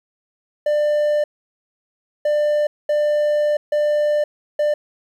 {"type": "tone bursts at uneven times", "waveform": "triangle", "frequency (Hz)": 595, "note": "D5", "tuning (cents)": 22, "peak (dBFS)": -13, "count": 5, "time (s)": [[0.66, 1.24], [2.25, 2.67], [2.89, 3.57], [3.72, 4.24], [4.59, 4.74]], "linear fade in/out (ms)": 5, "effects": ["9-bit"]}